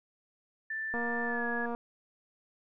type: tone with pitch glide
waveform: sine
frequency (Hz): 1768 to 1676.5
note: A6 to G#6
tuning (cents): +8 to +16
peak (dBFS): -33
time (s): 0.7-1.66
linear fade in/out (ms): 5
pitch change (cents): -92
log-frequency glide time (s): 1.24-1.46
type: click train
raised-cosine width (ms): 1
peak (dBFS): -24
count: 192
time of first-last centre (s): 0.94-1.749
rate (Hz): 236
effects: none